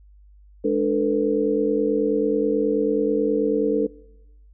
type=tone cluster; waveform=sine; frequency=208.3 / 294.3 / 445.3 / 494.6 Hz; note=G#3 / D4 / A4 / B4; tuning=+5 / +4 / +21 / +3 cents; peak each=-28 / -23 / -21 / -25 dBFS; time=0.64-3.87 s; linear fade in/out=10 ms; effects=noise-tail reverb RT60 1.0 s tail -22 dB re dry + added 50 Hz sine -47 dBFS peak until 4.53 s